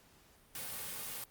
white noise with comb filter, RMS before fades -42 dBFS, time 0.55-1.24 s, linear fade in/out 2 ms, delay 3 ms, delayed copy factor -0.5, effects pink hiss -64 dBFS RMS until 1.3 s + Opus 48 kbps

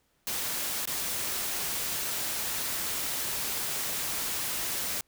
white noise with dropouts, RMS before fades -32 dBFS, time 0.27-5.01 s, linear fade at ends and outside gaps 1 ms, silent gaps 0.855-0.874 s, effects pink hiss -71 dBFS RMS until 5.07 s

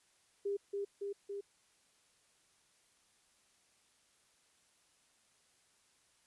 sine tone with echo, 401.2 Hz, G4, 40 cents sharp, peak -33 dBFS, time 0.45-0.57 s, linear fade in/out 10 ms, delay 280 ms, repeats 3, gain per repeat -2 dB, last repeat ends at 1.41 s, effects white hiss -71 dBFS RMS until 6.26 s + resampled to 24000 Hz

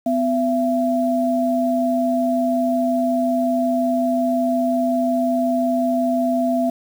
sine tone pair together, 252.2 / 673.3 Hz, B3 / E5, +36 / +36 cents, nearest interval octave + perfect fourth, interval 1700 cents, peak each -19 dBFS, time 0.06-6.7 s, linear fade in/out 5 ms, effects 7-bit

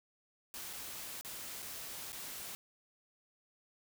white noise with dropouts, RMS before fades -45 dBFS, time 0.54-2.55 s, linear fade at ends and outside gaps 0 ms, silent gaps 0.73-0.734 / 1.211-1.248 / 1.622-1.627 / 2.121-2.129 s, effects none

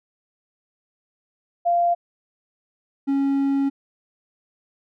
sine / triangle tone pair in turn, 693 / 275.9 Hz, F5 / C#4, -14 / -8 cents, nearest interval octave + major third, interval 1594 cents, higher first, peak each -16 dBFS, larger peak neither, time 1.65-1.95 / 3.07-3.7 s, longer second, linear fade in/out 20 ms, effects none

